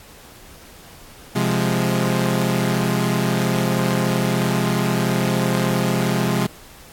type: chord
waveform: sawtooth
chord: F minor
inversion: second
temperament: equal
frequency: 130.81 / 174.61 / 207.7 Hz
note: C3 / F3 / Ab3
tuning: 0 / 0 / 0 cents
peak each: -18 dBFS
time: 1.35-6.47 s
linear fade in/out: 10 ms
effects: pink hiss -44 dBFS RMS until 6.92 s + AAC 64 kbps